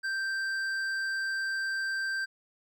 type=tone with hard clipping; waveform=sine; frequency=1568 Hz; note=G6; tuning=in tune; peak=-31 dBFS; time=0.03-2.26 s; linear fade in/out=20 ms; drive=8 dB; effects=none